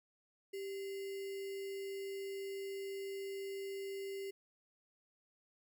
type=tone with sample-and-hold; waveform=sine; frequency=392 Hz; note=G4; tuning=in tune; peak=-40 dBFS; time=0.53-4.31 s; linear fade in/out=10 ms; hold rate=2450 Hz; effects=none